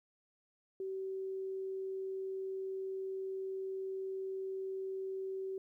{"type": "tone", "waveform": "sine", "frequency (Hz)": 382.6, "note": "G4", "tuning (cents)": -42, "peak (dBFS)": -37, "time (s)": [0.8, 5.58], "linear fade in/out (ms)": 2, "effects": ["13-bit"]}